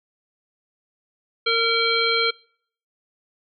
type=harmonic tone; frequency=459.3 Hz; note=A#4; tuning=26 cents flat; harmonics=1 / 3 / 5 / 7 / 9; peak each=-24 / -24 / -24 / -24 / -24 dBFS; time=1.46-2.31 s; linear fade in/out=10 ms; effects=noise-tail reverb RT60 0.6 s tail -26 dB re dry